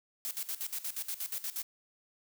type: noise with tremolo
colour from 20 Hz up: blue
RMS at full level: -36 dBFS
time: 0.25-1.63 s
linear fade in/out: 0 ms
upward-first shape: square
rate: 8.4 Hz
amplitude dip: 80%
effects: none